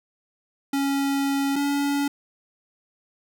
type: tone pair in turn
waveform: square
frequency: 277.2 / 283.5 Hz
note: C#4 / C#4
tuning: 0 / +39 cents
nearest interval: unison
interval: 39 cents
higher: second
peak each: -22 dBFS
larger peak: neither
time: 0.73-1.56 / 1.56-2.08 s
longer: first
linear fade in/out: 5 ms
effects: none